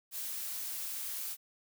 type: noise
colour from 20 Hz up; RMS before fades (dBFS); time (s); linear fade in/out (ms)
blue; -39; 0.11-1.37; 50
effects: none